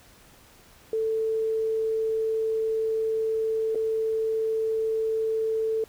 sine tone with dropouts, 443 Hz, A4, 12 cents sharp, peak -23 dBFS, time 0.93-5.84 s, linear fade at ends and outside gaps 2 ms, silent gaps 3.748-3.755 s, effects pink hiss -54 dBFS RMS until 5.88 s

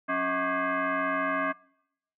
sine tone with frequency modulation, 275 Hz, C#4, 14 cents flat, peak -25 dBFS, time 0.08-1.53 s, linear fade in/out 20 ms, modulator 457 Hz, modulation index 3.6, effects noise-tail reverb RT60 0.8 s tail -25 dB re dry

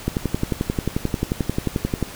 click train, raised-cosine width 3 ms, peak -7 dBFS, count 23, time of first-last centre 0.08-2.027 s, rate 11.3 Hz, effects pink hiss -37 dBFS RMS until 2.15 s

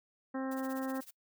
harmonic tone, 264.6 Hz, C4, 20 cents sharp, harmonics 1 / 2 / 3 / 4 / 5 / 6 / 7, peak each -35 / -41 / -45 / -47 / -49 / -51 / -52 dBFS, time 0.34-1.01 s, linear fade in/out 10 ms
blue noise with tremolo, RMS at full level -49 dBFS, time 0.51-1.11 s, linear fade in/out 5 ms, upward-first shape sine, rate 16 Hz, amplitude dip 90%
effects noise-tail reverb RT60 0.1 s tail -24 dB re dry

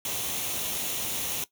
white noise with comb filter, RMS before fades -31 dBFS, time 0.05-1.44 s, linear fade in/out 2 ms, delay 0.31 ms, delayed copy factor +0.5, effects noise-tail reverb RT60 0.1 s tail -17 dB re dry + high-pass 60 Hz 12 dB/octave

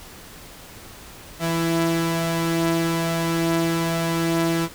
sawtooth tone pair together, 165.62 / 332.4 Hz, E3 / E4, +8 / +15 cents, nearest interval octave, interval 1207 cents, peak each -19 dBFS, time 1.39-4.69 s, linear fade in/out 50 ms, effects pink hiss -42 dBFS RMS until 4.74 s

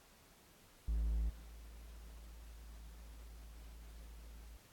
triangle tone with level steps, 55 Hz, A1, in tune, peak -31 / -49 dBFS, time 0.88-4.57 s, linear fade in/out 5 ms, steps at 1.29 s, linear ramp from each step 10 ms, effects pink hiss -64 dBFS RMS until 4.72 s + AAC 64 kbps

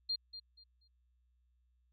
sine tone with echo, 4200 Hz, C8, 6 cents sharp, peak -32 dBFS, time 0.09-0.16 s, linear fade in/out 10 ms, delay 240 ms, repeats 3, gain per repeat -12 dB, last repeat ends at 0.88 s, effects added 61 Hz sine -70 dBFS peak until 1.92 s + MP3 48 kbps

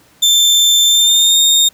30% pulse tone with pitch glide, 3558 to 3675 Hz, A7 to A#7, +19 to -25 cents, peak -5 dBFS, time 0.22-1.69 s, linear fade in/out 10 ms, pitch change +56 cents, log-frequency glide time 0.86-1.38 s, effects pink hiss -49 dBFS RMS until 1.73 s + high-pass 80 Hz 12 dB/octave

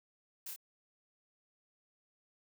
blue noise with echo, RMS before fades -44 dBFS, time 0.46-0.51 s, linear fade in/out 5 ms, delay 26 ms, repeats 2, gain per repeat -2 dB, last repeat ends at 0.562 s, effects none

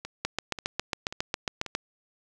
two click trains, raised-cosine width 0.2 ms, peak -10 / -19 dBFS, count 12 / 4, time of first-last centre 0.25-1.751 / 0.05-1.663 s, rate 7.33 / 1.86 Hz, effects none

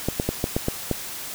clicks, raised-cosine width 2 ms, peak -8 dBFS, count 7, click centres 0.086 / 0.199 / 0.29 / 0.441 / 0.565 / 0.684 / 0.913 s, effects white hiss -34 dBFS RMS until 1.34 s

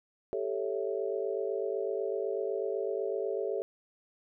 sine chord, A dominant seventh, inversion third, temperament equal, 392 / 440 / 554.4 / 659.3 Hz, G4 / A4 / C#5 / E5, 0 / 0 / 0 / 0 cents, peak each -34 / -34 / -37 / -40 dBFS, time 0.33-3.62 s, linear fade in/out 0 ms, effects none

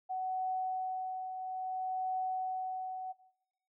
sine tone with tremolo, 748 Hz, F#5, 19 cents sharp, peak -31 dBFS, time 0.09-3.13 s, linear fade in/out 20 ms, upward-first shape triangle, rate 0.6 Hz, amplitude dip 55%, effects noise-tail reverb RT60 0.8 s tail -19 dB re dry

